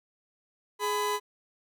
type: tone pair together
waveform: 40% pulse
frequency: 417.5 / 1002.2 Hz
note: G#4 / B5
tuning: +9 / +25 cents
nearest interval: octave + minor third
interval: 1516 cents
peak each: -30 / -28 dBFS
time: 0.79-1.2 s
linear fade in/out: 50 ms
effects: none